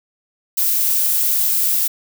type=noise; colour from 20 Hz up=violet; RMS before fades=-17 dBFS; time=0.57-1.88 s; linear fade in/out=10 ms; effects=none